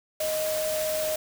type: tone in noise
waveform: sine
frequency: 622.3 Hz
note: D#5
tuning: in tune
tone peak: -26 dBFS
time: 0.2-1.16 s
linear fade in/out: 5 ms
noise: white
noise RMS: -33 dBFS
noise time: 0.2-1.16 s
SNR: +4 dB
effects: none